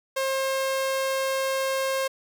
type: tone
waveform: sawtooth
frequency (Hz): 534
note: C5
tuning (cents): +35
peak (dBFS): -20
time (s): 0.16-2.08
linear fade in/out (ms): 10
effects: none